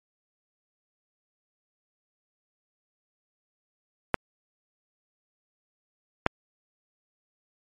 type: clicks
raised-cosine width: 0.5 ms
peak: -5 dBFS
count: 2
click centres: 4.143 / 6.264 s
effects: MP3 64 kbps